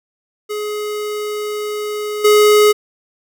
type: tone with level steps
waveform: square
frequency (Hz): 420.4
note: G#4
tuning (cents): +21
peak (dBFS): -21 / -8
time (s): 0.49-2.73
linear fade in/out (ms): 20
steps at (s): 2.24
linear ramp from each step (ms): 10
effects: none